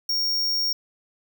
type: tone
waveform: square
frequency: 5550 Hz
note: F8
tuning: 12 cents flat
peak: -22 dBFS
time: 0.09-0.73 s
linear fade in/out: 5 ms
effects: none